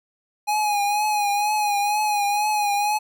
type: tone with vibrato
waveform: square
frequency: 830.6 Hz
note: G#5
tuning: in tune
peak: -20 dBFS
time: 0.47-2.99 s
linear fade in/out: 20 ms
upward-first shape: triangle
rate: 2.1 Hz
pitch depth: 51 cents each way
effects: none